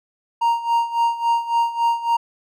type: tone with tremolo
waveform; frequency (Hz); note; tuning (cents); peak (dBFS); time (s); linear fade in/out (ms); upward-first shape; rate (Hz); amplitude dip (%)
triangle; 932.3; A#5; 0; -12; 0.41-2.17; 10; sine; 3.6; 80
effects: none